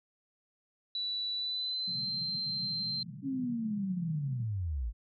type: tone with pitch glide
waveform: sine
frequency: 3951 to 4128 Hz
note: B7 to C8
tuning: 0 to -24 cents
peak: -32 dBFS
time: 0.95-3.03 s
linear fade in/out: 2 ms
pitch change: +76 cents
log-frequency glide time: 1.35-2.09 s
type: band-pass noise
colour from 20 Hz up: pink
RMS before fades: -45 dBFS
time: 1.87-4.45 s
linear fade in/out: 10 ms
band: 120 to 220 Hz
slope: 96 dB/octave
type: linear sweep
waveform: sine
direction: down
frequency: 278.8 to 49 Hz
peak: -31 dBFS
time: 3.22-4.93 s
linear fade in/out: 50 ms
effects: none